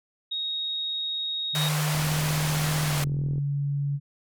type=tone; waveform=sine; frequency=3756 Hz; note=A#7; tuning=12 cents sharp; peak=-27 dBFS; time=0.31-1.69 s; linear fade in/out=10 ms
type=tone with pitch glide; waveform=sine; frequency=152.1 to 141.91 Hz; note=D#3 to C#3; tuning=-39 to +41 cents; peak=-24 dBFS; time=1.53-4 s; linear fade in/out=50 ms; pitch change=-120 cents; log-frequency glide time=2.83-3.07 s
type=band-pass noise; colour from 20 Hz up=pink; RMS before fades=-31 dBFS; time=1.55-3.04 s; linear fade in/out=0 ms; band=510 to 15000 Hz; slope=24 dB/octave
type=click train; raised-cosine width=3 ms; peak=-25 dBFS; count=61; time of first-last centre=1.95-3.382 s; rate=41.9 Hz
effects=none